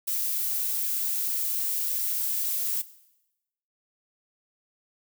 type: noise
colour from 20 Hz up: violet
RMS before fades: -28 dBFS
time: 0.07-2.82 s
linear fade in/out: 10 ms
effects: noise-tail reverb RT60 0.9 s tail -17 dB re dry